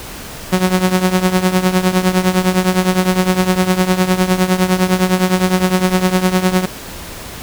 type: tone with tremolo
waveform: sawtooth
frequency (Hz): 184.3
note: F#3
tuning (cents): -7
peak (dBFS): -4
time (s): 0.52-6.66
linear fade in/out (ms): 10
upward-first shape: triangle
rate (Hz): 9.8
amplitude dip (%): 85
effects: pink hiss -30 dBFS RMS until 7.42 s